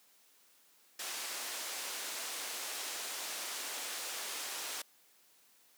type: band-pass noise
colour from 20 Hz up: white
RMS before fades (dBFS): -41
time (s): 0.99-4.82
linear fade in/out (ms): 5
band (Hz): 370 to 9000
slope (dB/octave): 12
effects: white hiss -66 dBFS RMS until 5.77 s + high-pass 200 Hz 12 dB/octave

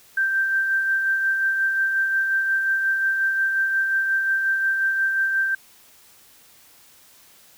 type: tone with tremolo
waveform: sine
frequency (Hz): 1568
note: G6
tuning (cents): 0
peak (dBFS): -17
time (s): 0.17-5.55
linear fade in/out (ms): 5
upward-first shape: sine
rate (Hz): 5.6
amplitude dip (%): 35
effects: white hiss -52 dBFS RMS until 7.57 s

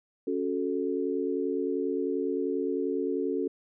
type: chord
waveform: sine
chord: F# minor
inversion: second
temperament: equal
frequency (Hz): 277.2 / 370 / 440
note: C#4 / F#4 / A4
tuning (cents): 0 / 0 / 0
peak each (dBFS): -31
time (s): 0.27-3.48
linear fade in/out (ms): 5
effects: none

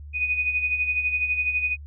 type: tone with tremolo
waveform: sine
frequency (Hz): 2486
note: D#7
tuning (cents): -2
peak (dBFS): -19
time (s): 0.13-1.77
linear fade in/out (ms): 50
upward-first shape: sine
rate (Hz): 12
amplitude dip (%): 60
effects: added 73 Hz sine -37 dBFS peak until 1.86 s

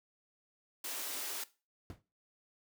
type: high-pass noise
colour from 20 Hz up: white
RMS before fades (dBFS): -40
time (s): 0.84-1.44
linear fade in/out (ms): 5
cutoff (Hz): 250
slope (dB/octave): 96
type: noise with exponential decay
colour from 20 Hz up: brown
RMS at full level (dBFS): -41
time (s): 1.9-2.02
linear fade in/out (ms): 1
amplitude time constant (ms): 26
effects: noise-tail reverb RT60 0.3 s tail -18 dB re dry + high-pass 60 Hz 12 dB/octave

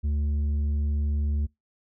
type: tone with tanh clipping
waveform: sine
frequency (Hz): 73.42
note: D2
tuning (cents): 0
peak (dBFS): -24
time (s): 0.03-1.47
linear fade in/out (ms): 20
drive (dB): 6
effects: noise-tail reverb RT60 0.2 s tail -26 dB re dry

